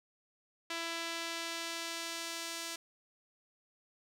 sawtooth tone with band-pass filter sweep, 333.4 Hz, E4, 20 cents sharp, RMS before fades -40 dBFS, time 0.7-2.76 s, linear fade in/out 5 ms, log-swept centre 3300 to 6100 Hz, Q 0.74, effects none

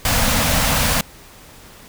pink band-stop noise, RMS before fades -17 dBFS, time 0.05-1.01 s, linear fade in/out 2 ms, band 290 to 470 Hz, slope 96 dB/octave, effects pink hiss -43 dBFS RMS until 1.88 s

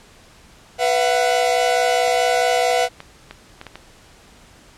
45% pulse chord, B suspended fourth, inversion none, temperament equal with one note detuned, 493.9 / 675.4 / 740 Hz, B4 / E5 / F#5, 0 / +42 / 0 cents, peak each -20 dBFS, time 0.78-2.89 s, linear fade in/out 50 ms
clicks, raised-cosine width 0.3 ms, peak -18 dBFS, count 7, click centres 2.079 / 2.706 / 3.004 / 3.31 / 3.614 / 3.667 / 3.756 s
effects pink hiss -48 dBFS RMS until 4.77 s + low-pass 9000 Hz 12 dB/octave

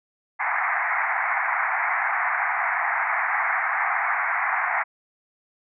white band-pass noise, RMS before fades -24 dBFS, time 0.39-4.84 s, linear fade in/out 20 ms, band 690 to 2200 Hz, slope 96 dB/octave, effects none

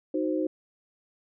sine chord, C diminished, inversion first, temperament equal, 311.1 / 370 / 523.3 Hz, Eb4 / Gb4 / C5, 0 / 0 / 0 cents, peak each -27 / -31 / -31 dBFS, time 0.14-0.47 s, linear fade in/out 5 ms, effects none

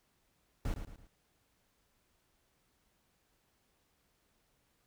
brown noise with echo, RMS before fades -34 dBFS, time 0.65-0.74 s, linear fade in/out 2 ms, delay 110 ms, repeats 3, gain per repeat -8 dB, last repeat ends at 1.07 s, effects pink hiss -75 dBFS RMS until 4.86 s

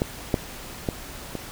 clicks, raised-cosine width 2 ms, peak -8 / -6 / -10 / -15 dBFS, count 4, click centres 0.019 / 0.342 / 0.888 / 1.353 s, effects pink hiss -39 dBFS RMS until 1.51 s

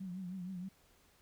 sine tone with vibrato, 183.7 Hz, F#3, 12 cents flat, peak -40 dBFS, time 0-0.69 s, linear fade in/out 10 ms, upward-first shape triangle, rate 6.4 Hz, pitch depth 98 cents each way, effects pink hiss -68 dBFS RMS until 1.21 s

